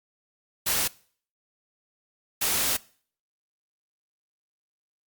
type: noise bursts at uneven times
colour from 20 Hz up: white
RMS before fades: -25 dBFS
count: 2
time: 0.66-0.88 / 2.41-2.77 s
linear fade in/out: 10 ms
effects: noise-tail reverb RT60 0.5 s tail -22 dB re dry + Opus 48 kbps

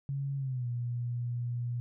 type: tone with pitch glide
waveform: sine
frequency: 138.59 to 120.65 Hz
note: C#3 to B2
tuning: 0 to -40 cents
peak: -31 dBFS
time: 0.09-1.8 s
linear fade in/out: 0 ms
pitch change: -240 cents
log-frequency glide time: 0.37-0.67 s
effects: none

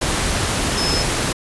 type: tone in noise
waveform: sine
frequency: 5190 Hz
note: E8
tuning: 28 cents flat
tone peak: -21 dBFS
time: 0.77-1.03 s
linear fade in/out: 10 ms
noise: pink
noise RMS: -20 dBFS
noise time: 0.01-1.33 s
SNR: -4 dB
effects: resampled to 24000 Hz

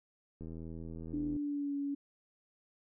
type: click train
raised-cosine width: 3 ms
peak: -33 dBFS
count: 79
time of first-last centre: 0.41-1.365 s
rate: 81.7 Hz
type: tone with pitch glide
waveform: sine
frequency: 294.6 to 282.4 Hz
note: D4 to C#4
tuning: +6 to +32 cents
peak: -33 dBFS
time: 1.13-1.95 s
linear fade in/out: 10 ms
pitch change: -74 cents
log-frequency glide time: 1.28-1.75 s
effects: none

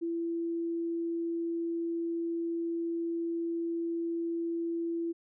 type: tone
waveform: sine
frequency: 335.7 Hz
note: E4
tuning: 32 cents sharp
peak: -30 dBFS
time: 0.01-5.13 s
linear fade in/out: 20 ms
effects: none

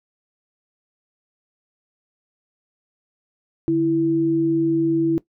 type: tone pair together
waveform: sine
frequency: 147.12 / 329.6 Hz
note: D3 / E4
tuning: +3 / 0 cents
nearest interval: octave + major second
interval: 1397 cents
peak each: -26 / -16 dBFS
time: 3.68-5.18 s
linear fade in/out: 0 ms
effects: noise-tail reverb RT60 0.1 s tail -17 dB re dry

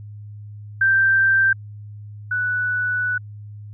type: tone pair in turn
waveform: sine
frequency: 1568 / 1482.9 Hz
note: G6 / F#6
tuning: 0 / +3 cents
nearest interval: minor second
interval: 97 cents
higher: first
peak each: -13 / -19 dBFS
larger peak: first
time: 0.81-1.53 / 2.31-3.18 s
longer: second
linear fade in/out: 5 ms
effects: added 104 Hz sine -34 dBFS peak until 3.73 s

